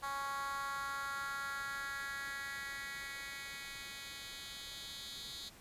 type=tone with high-pass filter sweep; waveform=10% pulse; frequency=277.2 Hz; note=C#4; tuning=in tune; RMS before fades=-43 dBFS; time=0.02-5.5 s; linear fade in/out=20 ms; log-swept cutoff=1000 to 3700 Hz; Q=3.1; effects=pink hiss -58 dBFS RMS until 5.6 s + resampled to 32000 Hz